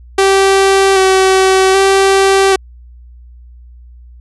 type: tone with vibrato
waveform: sawtooth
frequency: 384.4 Hz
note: G4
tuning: 34 cents flat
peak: -3 dBFS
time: 0.18-2.56 s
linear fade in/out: 5 ms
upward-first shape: square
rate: 0.64 Hz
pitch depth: 19 cents each way
effects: added 60 Hz sine -34 dBFS peak until 4.2 s + resampled to 24000 Hz